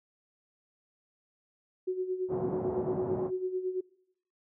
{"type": "tone with tremolo", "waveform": "sine", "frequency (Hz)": 370, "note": "F#4", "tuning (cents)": 0, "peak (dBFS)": -27, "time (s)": [1.87, 3.81], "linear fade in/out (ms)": 10, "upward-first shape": "sine", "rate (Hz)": 9, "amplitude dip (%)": 65}
{"type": "band-pass noise", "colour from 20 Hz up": "pink", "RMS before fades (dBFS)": -36, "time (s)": [2.28, 3.31], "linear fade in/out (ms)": 50, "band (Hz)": [110, 820], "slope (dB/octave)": 24}
{"effects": ["noise-tail reverb RT60 0.8 s tail -25 dB re dry"]}